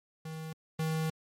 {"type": "tone pair in turn", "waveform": "square", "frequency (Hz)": [159, 159], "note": ["D#3", "D#3"], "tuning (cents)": [38, 38], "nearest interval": "unison", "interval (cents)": 0, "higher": "neither", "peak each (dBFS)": [-39, -30], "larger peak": "second", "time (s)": [[0.25, 0.53], [0.79, 1.1]], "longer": "second", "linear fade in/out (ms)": 5, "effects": ["MP3 64 kbps"]}